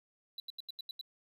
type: tone bursts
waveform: triangle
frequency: 3966 Hz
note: B7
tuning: 7 cents sharp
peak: -38 dBFS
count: 7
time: 0.38-1.012 s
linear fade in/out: 2 ms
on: 20 ms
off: 82 ms
effects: none